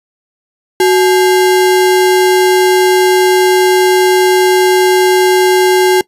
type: tone with sample-and-hold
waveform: sine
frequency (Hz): 370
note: F#4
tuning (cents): 0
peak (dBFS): -5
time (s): 0.8-6.01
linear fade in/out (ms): 2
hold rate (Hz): 1225
effects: noise-tail reverb RT60 0.1 s tail -21 dB re dry + resampled to 32000 Hz